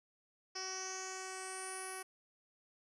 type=tone with low-pass filter sweep; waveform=10% pulse; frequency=376.6 Hz; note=F#4; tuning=31 cents sharp; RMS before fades=-44 dBFS; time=0.55-2.03 s; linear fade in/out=10 ms; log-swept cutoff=5300 to 11000 Hz; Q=8.3; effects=none